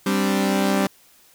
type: chord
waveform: sawtooth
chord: G suspended fourth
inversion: none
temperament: equal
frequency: 196 / 261.6 / 293.7 Hz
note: G3 / C4 / D4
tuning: 0 / 0 / 0 cents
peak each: -16 / -21 / -22 dBFS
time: 0.06-0.87 s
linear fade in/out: 5 ms
effects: white hiss -54 dBFS RMS until 1.34 s